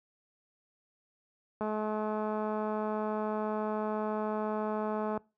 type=click train; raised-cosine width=1 ms; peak=-21 dBFS; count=764; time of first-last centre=1.61-5.175 s; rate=214 Hz; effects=noise-tail reverb RT60 0.3 s tail -24 dB re dry + high-pass 80 Hz 12 dB/octave